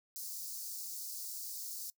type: high-pass noise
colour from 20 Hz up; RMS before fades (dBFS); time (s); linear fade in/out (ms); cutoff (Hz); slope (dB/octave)
white; -43; 0.16-1.9; 0; 4500; 48
effects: noise-tail reverb RT60 0.1 s tail -22 dB re dry